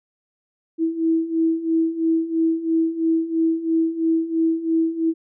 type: beating tone pair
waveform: sine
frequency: 324.2 / 327.2 Hz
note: E4 / E4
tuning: -29 / -13 cents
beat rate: 3 Hz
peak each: -23 / -19 dBFS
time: 0.78-5.14 s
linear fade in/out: 50 ms
effects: none